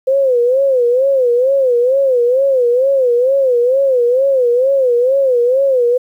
sine tone with vibrato, 513 Hz, C5, 34 cents flat, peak -9 dBFS, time 0.07-5.98 s, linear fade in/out 10 ms, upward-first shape sine, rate 2.2 Hz, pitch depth 130 cents each way, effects 8-bit

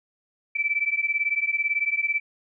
sine beating tone pair, 2312 / 2330 Hz, D7 / D7, -28 / -14 cents, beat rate 18 Hz, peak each -25 dBFS, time 0.55-2.2 s, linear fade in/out 10 ms, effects none

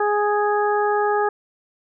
harmonic tone, 415.3 Hz, G#4, in tune, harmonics 1 / 2 / 3 / 4, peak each -20 / -21 / -26 / -28 dBFS, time 0-1.29 s, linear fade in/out 5 ms, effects none

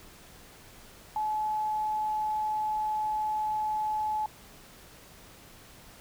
sine tone, 857 Hz, A5, 46 cents flat, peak -27 dBFS, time 1.16-4.26 s, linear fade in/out 2 ms, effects pink hiss -52 dBFS RMS until 6 s

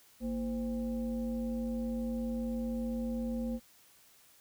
sine tone with frequency modulation, 233.1 Hz, A#3, in tune, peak -32 dBFS, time 0.2-3.6 s, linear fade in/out 50 ms, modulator 285 Hz, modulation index 0.71, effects white hiss -62 dBFS RMS until 4.4 s

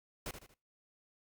pink noise with echo, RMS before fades -41 dBFS, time 0.26-0.31 s, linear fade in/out 2 ms, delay 77 ms, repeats 3, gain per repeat -8 dB, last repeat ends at 0.541 s, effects noise-tail reverb RT60 0.3 s tail -22 dB re dry + Opus 48 kbps

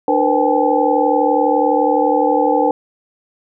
sine tone cluster, 297.7 / 473.4 / 513 / 785 / 857 Hz, D4 / A#4 / C5 / G5 / A5, +24 / +27 / -34 / +2 / -46 cents, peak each -18 dBFS, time 0.08-2.71 s, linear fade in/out 2 ms, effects none

